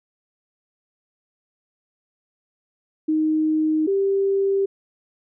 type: tone pair in turn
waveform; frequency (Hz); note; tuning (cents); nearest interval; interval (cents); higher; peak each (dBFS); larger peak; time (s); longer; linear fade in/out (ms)
sine; 311.6 / 392.6; D#4 / G4; +3 / +3; major third; 400; second; -17; neither; 3.08-3.87 / 3.87-4.66; neither; 10
effects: none